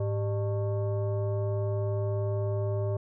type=tone with frequency modulation; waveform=sine; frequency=105.4 Hz; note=G#2; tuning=26 cents sharp; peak=-26 dBFS; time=0-2.97 s; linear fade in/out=5 ms; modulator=498 Hz; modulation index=0.78; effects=none